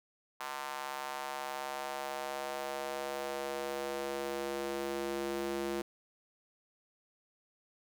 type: tone with high-pass filter sweep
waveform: square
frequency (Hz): 69.3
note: C#2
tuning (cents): 0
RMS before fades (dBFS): -38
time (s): 0.4-5.82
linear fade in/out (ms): 5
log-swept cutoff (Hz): 970 to 320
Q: 2.1
effects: none